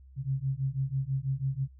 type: beating tone pair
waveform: sine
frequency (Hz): 131.8 / 137.9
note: C3 / C#3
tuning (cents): +13 / -9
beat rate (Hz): 6.1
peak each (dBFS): -31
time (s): 0.16-1.68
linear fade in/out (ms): 50
effects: added 66 Hz sine -50 dBFS peak until 1.79 s